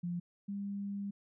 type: tone pair in turn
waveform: sine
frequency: 174.61 / 200.4 Hz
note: F3 / G3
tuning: 0 / +38 cents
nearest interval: major second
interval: 238 cents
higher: second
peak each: -34 / -36 dBFS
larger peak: first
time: 0.03-0.2 / 0.48-1.11 s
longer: second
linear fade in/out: 10 ms
effects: none